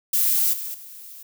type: noise with level steps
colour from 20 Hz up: violet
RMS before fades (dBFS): -20 / -31 / -41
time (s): 0.13-1.23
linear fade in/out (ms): 5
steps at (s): 0.53 / 0.74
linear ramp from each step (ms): 5
effects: none